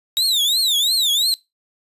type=tone with vibrato; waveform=40% pulse; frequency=3767 Hz; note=A#7; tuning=17 cents sharp; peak=-14 dBFS; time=0.17-1.34 s; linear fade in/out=0 ms; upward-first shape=triangle; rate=2.9 Hz; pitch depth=250 cents each way; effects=noise-tail reverb RT60 0.2 s tail -20 dB re dry + resampled to 32000 Hz